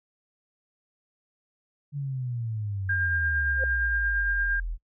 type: exponential sweep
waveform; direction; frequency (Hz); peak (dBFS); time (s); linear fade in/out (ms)
sine; down; 146 to 39.64; -28; 1.92-4.78; 50
type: tone with tremolo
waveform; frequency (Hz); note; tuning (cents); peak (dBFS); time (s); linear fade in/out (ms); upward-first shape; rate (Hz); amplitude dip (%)
sine; 1605; G6; +40; -23; 2.89-4.6; 5; sine; 8.7; 25
type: tone with exponential growth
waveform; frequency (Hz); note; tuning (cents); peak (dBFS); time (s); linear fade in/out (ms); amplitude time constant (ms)
sine; 525; C5; +6; -26; 3.55-3.64; 2; 18
effects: noise-tail reverb RT60 0.1 s tail -26 dB re dry